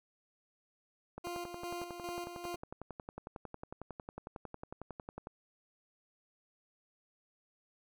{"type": "click train", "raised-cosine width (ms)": 1, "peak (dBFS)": -29, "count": 46, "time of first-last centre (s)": [1.18, 5.271], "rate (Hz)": 11}
{"type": "tone with tremolo", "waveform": "20% pulse", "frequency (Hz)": 349.2, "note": "F4", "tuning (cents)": 0, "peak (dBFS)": -34, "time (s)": [1.24, 2.56], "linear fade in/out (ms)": 10, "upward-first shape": "square", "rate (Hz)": 2.5, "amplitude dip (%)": 50}
{"effects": []}